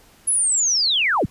sine linear sweep, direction down, 10680 to 35.18 Hz, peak -16 dBFS, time 0.27-1.26 s, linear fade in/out 10 ms, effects pink hiss -52 dBFS RMS until 1.3 s + resampled to 32000 Hz

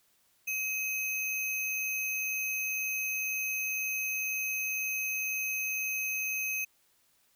sine tone with sample-and-hold, 2549 Hz, D#7, 41 cents sharp, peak -30 dBFS, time 0.47-6.65 s, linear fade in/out 10 ms, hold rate 8820 Hz, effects white hiss -69 dBFS RMS until 7.35 s

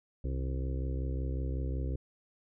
harmonic tone, 65.41 Hz, C2, in tune, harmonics 1 / 2 / 4 / 5 / 6 / 7 / 8, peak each -32 / -38 / -44 / -46 / -48 / -49 / -50 dBFS, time 0.24-1.96 s, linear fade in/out 5 ms, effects none

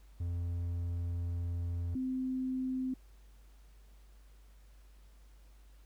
triangle / sine tone pair in turn, 86.4 / 258.9 Hz, F2 / C4, -18 / -18 cents, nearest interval octave + perfect fifth, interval 1900 cents, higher second, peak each -31 / -32 dBFS, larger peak first, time 0.2-1.95 / 1.95-2.94 s, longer first, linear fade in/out 5 ms, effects added 50 Hz sine -55 dBFS peak until 5.85 s + pink hiss -69 dBFS RMS until 5.85 s

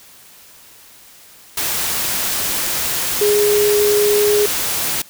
sine tone in noise, 415.3 Hz, G#4, in tune, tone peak -12 dBFS, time 3.21-4.46 s, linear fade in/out 5 ms, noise white, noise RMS -20 dBFS, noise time 1.57-5.02 s, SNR +5 dB, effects white hiss -44 dBFS RMS until 5.09 s

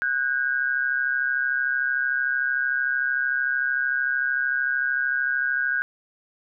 sine tone pair together, 1480 / 1613.3 Hz, F#6 / G6, 0 / +49 cents, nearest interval minor second, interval 149 cents, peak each -24 / -24 dBFS, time 0.02-5.82 s, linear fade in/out 0 ms, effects none

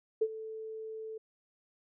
sine tone with ADSR envelope, 440 Hz, A4, in tune, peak -23 dBFS, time 0.21-1.18 s, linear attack 10 ms, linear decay 53 ms, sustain -16 dB, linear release 7 ms, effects none

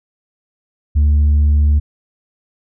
sine tone, 73.8 Hz, D2, 9 cents sharp, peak -6 dBFS, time 0.95-1.8 s, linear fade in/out 20 ms, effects tanh soft clip ceiling -8 dBFS

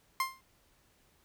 30% pulse tone with exponential decay, 1054 Hz, C6, 12 cents sharp, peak -23 dBFS, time 0.2-0.41 s, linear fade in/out 2 ms, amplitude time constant 45 ms, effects pink hiss -68 dBFS RMS until 1.24 s

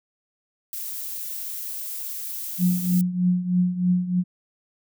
violet noise, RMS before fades -32 dBFS, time 0.73-3.01 s, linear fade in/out 0 ms
sine tone with tremolo, 179.9 Hz, F#3, 48 cents flat, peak -15 dBFS, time 2.58-4.24 s, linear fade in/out 50 ms, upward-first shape triangle, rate 3.2 Hz, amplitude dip 80%
effects none

